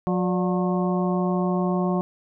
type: harmonic tone with a mistuned harmonic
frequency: 180.7 Hz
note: F#3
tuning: 41 cents flat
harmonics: 1 / 2 / 3 / 4 / 5 / 6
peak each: -22 / -27 / -31 / -31 / -36 / -33 dBFS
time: 0.07-2.01 s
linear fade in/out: 0 ms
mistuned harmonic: 3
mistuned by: +120 cents
effects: none